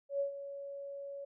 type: tone with ADSR envelope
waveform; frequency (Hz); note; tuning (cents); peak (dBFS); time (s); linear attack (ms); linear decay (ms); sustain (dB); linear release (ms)
sine; 560; C#5; +18; -29; 0.09-1.25; 110; 110; -12; 9
effects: none